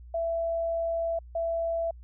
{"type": "tone pair in turn", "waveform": "sine", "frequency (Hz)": [666, 666], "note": ["E5", "E5"], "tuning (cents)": [18, 18], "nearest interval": "unison", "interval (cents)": 0, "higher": "neither", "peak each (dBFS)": -26, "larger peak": "neither", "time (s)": [[0.14, 1.19], [1.35, 1.91]], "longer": "first", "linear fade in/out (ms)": 5, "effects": ["added 60 Hz sine -44 dBFS peak until 2.03 s"]}